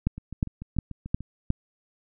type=two click trains; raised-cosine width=5 ms; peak=-24 / -10 dBFS; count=8 / 5; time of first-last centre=0.18-1.206 / 0.07-1.504 s; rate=6.82 / 2.79 Hz; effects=none